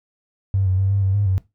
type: tone with pitch steps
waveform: triangle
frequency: 97.1 / 93.2 / 96.7 / 99.1 / 96.1 / 101.7 / 94.5 Hz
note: G2 / F#2 / G2 / G2 / G2 / G#2 / F#2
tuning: -16 / +13 / -23 / +19 / -34 / -36 / +37 cents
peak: -12 dBFS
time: 0.54-1.38 s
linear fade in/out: 0 ms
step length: 120 ms
effects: noise-tail reverb RT60 0.2 s tail -19 dB re dry + tanh soft clip ceiling -13 dBFS